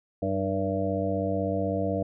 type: harmonic tone with a mistuned harmonic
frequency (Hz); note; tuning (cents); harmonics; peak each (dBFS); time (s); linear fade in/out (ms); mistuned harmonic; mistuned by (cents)
96; G2; -36; 1 / 2 / 3 / 5 / 6 / 7; -32 / -32 / -32 / -32 / -32 / -32; 0.22-2.03; 5; 3; +59
effects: none